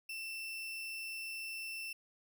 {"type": "tone", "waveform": "35% pulse", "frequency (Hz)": 2678, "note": "E7", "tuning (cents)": 27, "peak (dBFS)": -39, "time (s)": [0.09, 1.93], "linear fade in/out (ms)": 5, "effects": []}